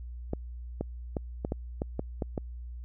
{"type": "clicks", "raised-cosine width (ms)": 2, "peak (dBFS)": -17, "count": 9, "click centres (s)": [0.334, 0.81, 1.168, 1.449, 1.521, 1.819, 1.994, 2.222, 2.378], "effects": ["added 60 Hz sine -38 dBFS peak until 2.84 s"]}